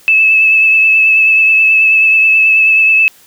sine tone with vibrato, 2611 Hz, E7, 17 cents flat, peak -5 dBFS, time 0.08-3.08 s, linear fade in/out 0 ms, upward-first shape triangle, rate 9.3 Hz, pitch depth 25 cents each way, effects white hiss -44 dBFS RMS until 3.26 s

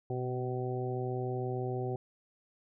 harmonic tone with a mistuned harmonic, 126.4 Hz, B2, 41 cents sharp, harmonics 1 / 2 / 3 / 4 / 5 / 6, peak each -35 / -44 / -36 / -43 / -47 / -42 dBFS, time 0.1-1.96 s, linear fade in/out 2 ms, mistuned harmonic 1, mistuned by -28 cents, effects none

